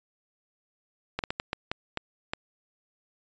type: slowing click train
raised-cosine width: 0.3 ms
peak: -13 dBFS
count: 8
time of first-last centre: 1.19-2.335 s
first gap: 48 ms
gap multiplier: 1.4
effects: resampled to 16000 Hz